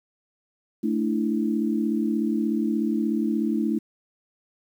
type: chord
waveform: sine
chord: A suspended fourth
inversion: none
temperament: just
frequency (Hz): 220 / 293.3 / 330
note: A3 / D4 / E4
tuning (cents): 0 / -2 / +2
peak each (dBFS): -24 / -27 / -27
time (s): 0.83-3.79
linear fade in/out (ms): 10
effects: 9-bit